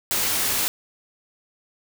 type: noise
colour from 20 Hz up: white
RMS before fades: -23 dBFS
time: 0.11-0.68 s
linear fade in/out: 0 ms
effects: none